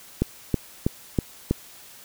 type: click train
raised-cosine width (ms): 3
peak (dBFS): -7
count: 5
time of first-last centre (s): 0.22-1.51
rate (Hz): 3.1
effects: white hiss -47 dBFS RMS until 2.04 s